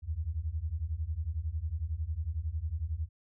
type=beating tone pair; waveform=sine; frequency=73.5 / 84.5 Hz; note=D2 / E2; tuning=+2 / +43 cents; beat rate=11 Hz; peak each=-35 / -34 dBFS; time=0.02-3.09 s; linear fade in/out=50 ms; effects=none